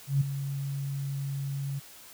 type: tone with ADSR envelope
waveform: sine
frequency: 138.9 Hz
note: C#3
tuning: 4 cents sharp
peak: -19 dBFS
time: 0.07-1.8 s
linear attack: 140 ms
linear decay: 9 ms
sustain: -11 dB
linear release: 19 ms
effects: white hiss -50 dBFS RMS until 2.13 s